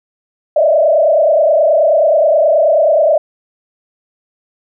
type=tone with frequency modulation; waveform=sine; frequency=621 Hz; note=D#5; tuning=3 cents flat; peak=-7 dBFS; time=0.56-3.18 s; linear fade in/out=5 ms; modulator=29.4 Hz; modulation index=1.7; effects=none